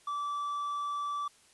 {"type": "tone", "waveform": "triangle", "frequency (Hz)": 1160, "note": "D6", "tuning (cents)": -22, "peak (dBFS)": -30, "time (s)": [0.07, 1.28], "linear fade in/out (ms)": 5, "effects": ["white hiss -62 dBFS RMS until 1.53 s", "resampled to 24000 Hz"]}